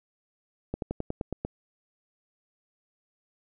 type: slowing click train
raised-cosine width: 2 ms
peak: -17 dBFS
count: 8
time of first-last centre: 0.74-1.45 s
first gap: 82 ms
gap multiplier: 1.07
effects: none